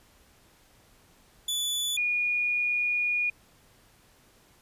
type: tone pair in turn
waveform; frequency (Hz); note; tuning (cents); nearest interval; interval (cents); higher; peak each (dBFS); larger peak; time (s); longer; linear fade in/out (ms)
sawtooth / sine; 3463 / 2443; A7 / D#7; -28 / -32; tritone; 604; first; -24 / -24; neither; 1.48-1.97 / 1.97-3.3; second; 5
effects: pink hiss -60 dBFS RMS until 4.61 s + resampled to 32000 Hz